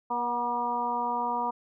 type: harmonic tone with a mistuned harmonic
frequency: 239.8 Hz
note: A#3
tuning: 49 cents sharp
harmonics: 1 / 2 / 3 / 4 / 5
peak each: -38 / -38 / -34 / -28 / -36 dBFS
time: 0.1-1.51 s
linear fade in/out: 10 ms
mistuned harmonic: 3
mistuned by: +26 cents
effects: none